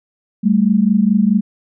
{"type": "tone pair together", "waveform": "sine", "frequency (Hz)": [195.5, 220.2], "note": ["G3", "A3"], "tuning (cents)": [-4, 2], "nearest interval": "major second", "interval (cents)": 206, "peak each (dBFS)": -13, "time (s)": [0.43, 1.41], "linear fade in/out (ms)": 20, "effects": []}